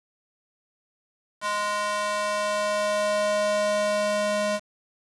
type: tone with high-pass filter sweep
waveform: square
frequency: 207.7 Hz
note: G#3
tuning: in tune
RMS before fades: -25 dBFS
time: 1.41-4.6 s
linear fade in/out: 50 ms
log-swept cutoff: 970 to 450 Hz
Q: 2.3
effects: resampled to 22050 Hz + 7-bit